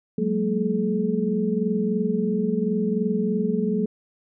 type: tone cluster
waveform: sine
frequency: 183 / 203.8 / 226.7 / 427.2 Hz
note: F#3 / G#3 / A#3 / G#4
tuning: -19 / -32 / -48 / +49 cents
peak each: -26 dBFS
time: 0.18-3.86 s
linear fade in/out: 5 ms
effects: none